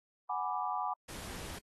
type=chord; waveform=sine; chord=G# half-diminished seventh; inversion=third; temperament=equal; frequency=740 / 830.6 / 987.8 / 1174.7 Hz; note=F#5 / G#5 / B5 / D6; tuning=0 / 0 / 0 / 0 cents; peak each=-38 dBFS; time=0.29-0.94 s; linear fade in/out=10 ms
type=noise; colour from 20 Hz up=pink; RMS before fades=-45 dBFS; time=1.08-1.59 s; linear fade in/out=10 ms
effects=AAC 32 kbps